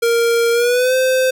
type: tone with pitch glide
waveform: square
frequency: 466.2 to 517.3 Hz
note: A#4 to C5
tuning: 0 to -20 cents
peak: -13 dBFS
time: 0.02-1.31 s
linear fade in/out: 10 ms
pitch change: +180 cents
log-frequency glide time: 0.52-0.95 s
effects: none